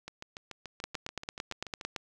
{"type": "two click trains", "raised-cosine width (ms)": 0.2, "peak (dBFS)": [-24, -17], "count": [13, 11], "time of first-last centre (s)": [[0.08, 1.812], [0.84, 1.962]], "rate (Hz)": [6.93, 8.91], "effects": []}